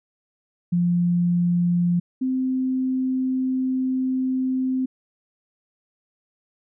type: tone pair in turn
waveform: sine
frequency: 174.61 / 259.2 Hz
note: F3 / C4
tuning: 0 / -16 cents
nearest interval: perfect fifth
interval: 684 cents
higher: second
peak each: -17 / -20 dBFS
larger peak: first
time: 0.72-2 / 2.21-4.86 s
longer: second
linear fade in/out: 10 ms
effects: none